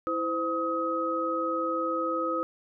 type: tone cluster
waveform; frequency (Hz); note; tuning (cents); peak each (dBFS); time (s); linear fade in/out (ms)
sine; 328.2 / 515 / 1266; E4 / C5 / D#6; -8 / -28 / +30; -32 / -31 / -29; 0.07-2.43; 0
effects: none